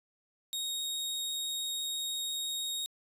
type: tone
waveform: sawtooth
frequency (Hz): 3749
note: A#7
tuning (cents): +9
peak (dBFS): -30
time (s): 0.53-2.86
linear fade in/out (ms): 0
effects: resampled to 32000 Hz